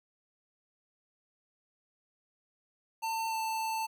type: tone with pitch glide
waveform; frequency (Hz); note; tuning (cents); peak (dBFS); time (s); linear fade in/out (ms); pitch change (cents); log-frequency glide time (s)
square; 898 to 888.2; A5 to A5; +35 to +16; -32; 3.02-3.87; 20; -19; 3.29-3.36
effects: none